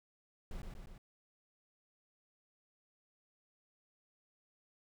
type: noise with echo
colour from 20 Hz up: brown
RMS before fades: -43 dBFS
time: 0.51-0.62 s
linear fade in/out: 2 ms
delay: 120 ms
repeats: 3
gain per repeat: -3 dB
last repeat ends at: 0.98 s
effects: none

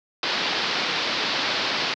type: low-pass noise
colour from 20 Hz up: white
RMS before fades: -25 dBFS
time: 0.23-1.94 s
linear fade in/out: 2 ms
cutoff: 4900 Hz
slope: 48 dB/octave
effects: high-pass 200 Hz 12 dB/octave

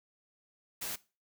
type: noise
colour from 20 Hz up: white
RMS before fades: -38 dBFS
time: 0.81-0.96 s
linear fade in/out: 10 ms
effects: noise-tail reverb RT60 0.3 s tail -19 dB re dry

